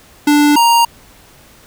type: tone pair in turn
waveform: square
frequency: 293.7 / 934.4 Hz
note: D4 / A#5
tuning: 0 / +4 cents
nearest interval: octave + minor sixth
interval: 2004 cents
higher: second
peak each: -8 dBFS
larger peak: neither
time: 0.27-0.56 / 0.56-0.85 s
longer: neither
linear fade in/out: 5 ms
effects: pink hiss -44 dBFS RMS until 1.66 s